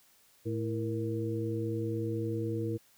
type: harmonic tone with a mistuned harmonic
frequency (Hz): 110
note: A2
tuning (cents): 0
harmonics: 1 / 2 / 3 / 4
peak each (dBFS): -34 / -41 / -35 / -37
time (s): 0.45-2.78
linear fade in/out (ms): 20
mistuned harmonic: 4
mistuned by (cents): +100
effects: white hiss -64 dBFS RMS until 2.97 s

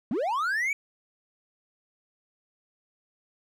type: linear sweep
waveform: triangle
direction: up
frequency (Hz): 190 to 2326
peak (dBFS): -23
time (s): 0.11-0.73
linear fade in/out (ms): 2
effects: none

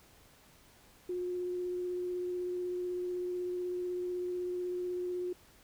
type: tone with vibrato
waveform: sine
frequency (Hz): 358.9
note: F4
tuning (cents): +47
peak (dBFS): -33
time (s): 1.09-5.33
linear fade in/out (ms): 5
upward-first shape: sine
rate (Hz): 16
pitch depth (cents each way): 10
effects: pink hiss -61 dBFS RMS until 5.63 s

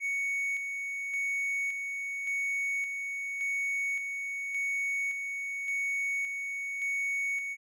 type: tone with tremolo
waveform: triangle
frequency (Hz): 2226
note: C#7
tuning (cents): +7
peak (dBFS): -27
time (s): 0-7.57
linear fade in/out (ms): 50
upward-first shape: square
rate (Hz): 0.88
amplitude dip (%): 40
effects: none

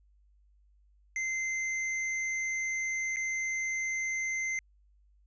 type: tone with dropouts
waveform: square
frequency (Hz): 2075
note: C7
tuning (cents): -15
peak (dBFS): -31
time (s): 1.16-4.59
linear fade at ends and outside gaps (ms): 1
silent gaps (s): 3.161-3.168
effects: added 50 Hz sine -61 dBFS peak until 5.26 s + resampled to 16000 Hz

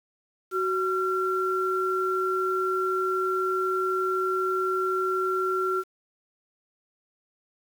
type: tone pair together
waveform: sine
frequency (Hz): 373.5 / 1366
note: F#4 / F6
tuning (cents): +16 / -39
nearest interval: octave + minor seventh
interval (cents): 2245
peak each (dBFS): -26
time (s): 0.51-5.84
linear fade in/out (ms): 50
effects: 8-bit

